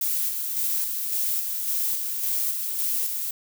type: noise with tremolo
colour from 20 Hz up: violet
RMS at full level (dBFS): -25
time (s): 0.01-3.31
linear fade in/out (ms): 5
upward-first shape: square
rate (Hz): 1.8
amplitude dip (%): 35
effects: none